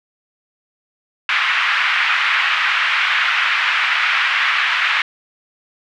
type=band-pass noise; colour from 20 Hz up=white; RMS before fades=-17 dBFS; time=1.29-5.02 s; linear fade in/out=2 ms; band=1200 to 2600 Hz; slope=24 dB/octave; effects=none